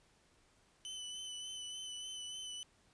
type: tone with vibrato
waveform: sawtooth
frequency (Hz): 3016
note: F#7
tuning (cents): +32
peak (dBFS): -40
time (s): 0.85-2.63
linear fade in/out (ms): 0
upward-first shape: sine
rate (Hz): 3.4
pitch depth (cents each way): 25
effects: pink hiss -70 dBFS RMS until 2.93 s + resampled to 22050 Hz